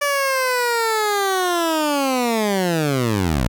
15% pulse linear sweep, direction down, 580 to 54 Hz, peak -11 dBFS, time 0.01-3.48 s, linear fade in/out 10 ms, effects none

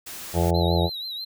white noise, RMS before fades -37 dBFS, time 0.06-0.51 s, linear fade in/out 10 ms
harmonic tone, 85.5 Hz, F2, 36 cents flat, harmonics 1 / 2 / 4 / 5 / 6 / 7 / 8 / 9 / 10, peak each -22 / -25 / -28 / -29 / -30 / -30 / -31 / -32 / -32 dBFS, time 0.33-0.9 s, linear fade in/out 50 ms
triangle tone with vibrato, 3952 Hz, B7, in tune, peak -29 dBFS, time 0.54-1.25 s, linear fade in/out 10 ms, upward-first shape triangle, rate 6.2 Hz, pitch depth 100 cents each way
effects none

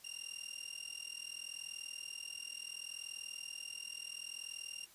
20% pulse tone with amplitude modulation, 2794 Hz, F7, in tune, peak -36 dBFS, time 0.04-4.86 s, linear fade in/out 10 ms, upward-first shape sine, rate 40.7 Hz, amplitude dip 90%, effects white hiss -62 dBFS RMS until 4.94 s + resampled to 32000 Hz

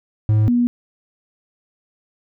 triangle / sine tone pair in turn, 107.6 / 241.6 Hz, A2 / B3, -38 / -38 cents, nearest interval octave + major second, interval 1400 cents, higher second, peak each -10 / -13 dBFS, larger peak first, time 0.29-0.48 / 0.48-0.67 s, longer neither, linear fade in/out 0 ms, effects none

